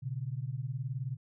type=beating tone pair; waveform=sine; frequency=121.5 / 140.5 Hz; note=B2 / C#3; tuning=-28 / +24 cents; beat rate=19 Hz; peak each=-36 / -37 dBFS; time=0.02-1.17 s; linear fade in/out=20 ms; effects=none